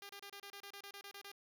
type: tone bursts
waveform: 5% pulse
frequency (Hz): 401.1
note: G4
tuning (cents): +40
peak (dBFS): -38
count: 13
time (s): 0.02-1.317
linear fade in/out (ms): 2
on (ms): 73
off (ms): 29
effects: none